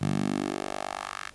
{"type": "tone with high-pass filter sweep", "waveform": "10% pulse", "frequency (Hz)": 49.09, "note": "G1", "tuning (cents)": 3, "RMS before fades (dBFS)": -31, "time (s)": [0.01, 1.3], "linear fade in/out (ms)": 10, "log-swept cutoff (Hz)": [130, 1600], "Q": 2, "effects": ["pink hiss -55 dBFS RMS until 1.34 s", "resampled to 24000 Hz"]}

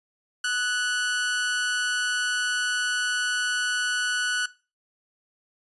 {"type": "tone with amplitude modulation", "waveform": "sawtooth", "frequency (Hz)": 1480, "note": "F#6", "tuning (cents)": 0, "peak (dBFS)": -18, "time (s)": [0.44, 4.46], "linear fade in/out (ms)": 5, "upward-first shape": "sine", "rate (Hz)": 217, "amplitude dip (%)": 45, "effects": ["noise-tail reverb RT60 0.3 s tail -18 dB re dry", "resampled to 24000 Hz"]}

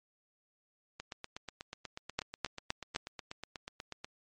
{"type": "two click trains", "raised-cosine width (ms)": 0.2, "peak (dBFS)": [-14, -24], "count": [4, 26], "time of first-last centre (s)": [[2.19, 2.961], [1, 4.045]], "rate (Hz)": [3.89, 8.21], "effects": ["MP3 48 kbps"]}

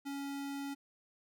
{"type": "tone", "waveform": "square", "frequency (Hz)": 279.4, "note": "C#4", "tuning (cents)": 14, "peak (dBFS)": -39, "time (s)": [0.05, 0.75], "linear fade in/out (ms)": 20, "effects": []}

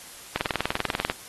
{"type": "click train", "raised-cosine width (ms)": 0.3, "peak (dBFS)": -8, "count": 16, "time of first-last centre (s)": [0.36, 1.099], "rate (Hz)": 20.3, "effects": ["white hiss -44 dBFS RMS until 1.28 s", "AAC 32 kbps"]}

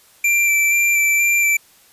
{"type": "tone with vibrato", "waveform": "square", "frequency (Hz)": 2349, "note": "D7", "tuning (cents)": 0, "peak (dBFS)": -14, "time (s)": [0.24, 1.57], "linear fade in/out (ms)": 5, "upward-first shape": "square", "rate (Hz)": 2.1, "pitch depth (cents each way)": 12, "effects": ["white hiss -51 dBFS RMS until 1.92 s", "resampled to 32000 Hz"]}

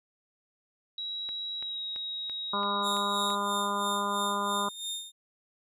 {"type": "tone with pitch glide", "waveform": "sine", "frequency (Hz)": [3870, 3801], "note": ["B7", "A#7"], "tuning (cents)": [-36, 33], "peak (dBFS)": -33, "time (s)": [0.98, 3.35], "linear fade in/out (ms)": 2, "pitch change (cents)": -31, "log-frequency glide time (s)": [1.56, 1.83]}
{"type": "click train", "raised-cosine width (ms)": 0.3, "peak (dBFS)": -29, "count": 7, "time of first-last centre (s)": [1.29, 3.303], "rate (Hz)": 2.98}
{"type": "harmonic tone", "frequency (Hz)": 202, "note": "G#3", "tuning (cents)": -48, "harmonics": [1, 2, 3, 4, 5, 6, 7], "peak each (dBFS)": [-37, -39, -39, -41, -31, -33, -41], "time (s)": [2.53, 4.69], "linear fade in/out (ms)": 5}
{"type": "tone with tremolo", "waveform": "sawtooth", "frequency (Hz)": 3651, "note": "A#7", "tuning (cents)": -37, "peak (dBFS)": -29, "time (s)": [2.82, 5.12], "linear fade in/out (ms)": 50, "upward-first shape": "sine", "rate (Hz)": 3, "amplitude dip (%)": 70}
{"effects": ["resampled to 32000 Hz"]}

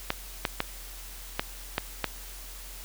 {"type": "clicks", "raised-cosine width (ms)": 0.3, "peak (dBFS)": -9, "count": 6, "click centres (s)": [0.104, 0.452, 0.604, 1.395, 1.781, 2.043], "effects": ["added 43 Hz sine -43 dBFS peak until 2.84 s", "white hiss -45 dBFS RMS until 2.84 s"]}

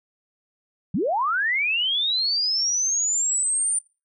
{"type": "linear sweep", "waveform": "sine", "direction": "up", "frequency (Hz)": [139.8, 9200], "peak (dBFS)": -20, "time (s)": [0.94, 3.79], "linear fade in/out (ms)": 5, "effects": ["noise-tail reverb RT60 0.3 s tail -23 dB re dry"]}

